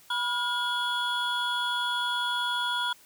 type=tone cluster; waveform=triangle; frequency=976 / 1426 / 3365 Hz; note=B5 / F6 / G#7; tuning=-21 / +36 / +22 cents; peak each=-29 dBFS; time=0.1-2.93 s; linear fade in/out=5 ms; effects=white hiss -56 dBFS RMS until 3.05 s